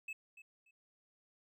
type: tone with echo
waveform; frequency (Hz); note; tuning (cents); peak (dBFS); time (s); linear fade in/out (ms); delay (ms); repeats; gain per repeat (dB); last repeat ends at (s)
triangle; 2600; E7; -24; -39; 0.08-0.13; 5; 290; 2; -13; 0.71
effects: none